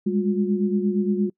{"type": "tone cluster", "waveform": "sine", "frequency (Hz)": [200.8, 209.4, 358.7], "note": ["G3", "G#3", "F4"], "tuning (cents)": [42, 15, 46], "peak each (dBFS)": [-22, -25, -25], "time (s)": [0.06, 1.3], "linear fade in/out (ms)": 10, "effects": ["noise-tail reverb RT60 0.1 s tail -25 dB re dry"]}